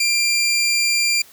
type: tone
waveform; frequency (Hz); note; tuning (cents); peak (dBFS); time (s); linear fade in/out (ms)
20% pulse; 2380; D7; +22; -11; 0-1.22; 5
effects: white hiss -47 dBFS RMS until 1.32 s